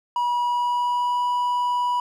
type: tone with pitch glide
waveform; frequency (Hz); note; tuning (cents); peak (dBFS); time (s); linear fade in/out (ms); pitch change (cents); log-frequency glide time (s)
triangle; 968 to 979.2; B5 to B5; -35 to -15; -18; 0.16-2; 2; +20; 0.42-1.26
effects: none

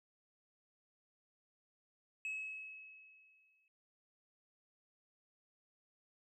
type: tone with exponential decay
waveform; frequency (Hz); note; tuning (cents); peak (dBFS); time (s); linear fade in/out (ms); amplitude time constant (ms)
sine; 2575; E7; -41; -35; 2.25-3.68; 1; 310
effects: tanh soft clip ceiling -37 dBFS

